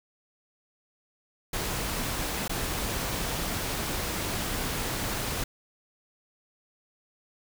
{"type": "noise with dropouts", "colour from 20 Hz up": "pink", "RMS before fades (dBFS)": -31, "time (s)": [1.53, 5.44], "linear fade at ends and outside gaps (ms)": 5, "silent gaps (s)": [2.48, 2.494], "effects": []}